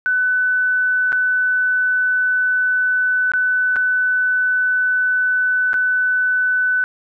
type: tone with dropouts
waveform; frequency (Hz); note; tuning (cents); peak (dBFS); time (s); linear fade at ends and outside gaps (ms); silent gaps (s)
sine; 1500; F#6; +23; -14; 0.06-6.84; 0; 1.121-1.128 / 3.318-3.336 / 3.759-3.765 / 5.732-5.741
effects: none